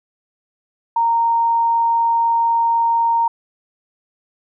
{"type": "tone", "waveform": "sine", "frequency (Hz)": 926, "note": "A#5", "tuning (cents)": -12, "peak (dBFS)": -13, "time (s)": [0.96, 3.28], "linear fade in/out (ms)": 5, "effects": []}